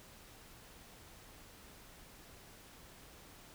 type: silence
effects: pink hiss -57 dBFS RMS until 3.54 s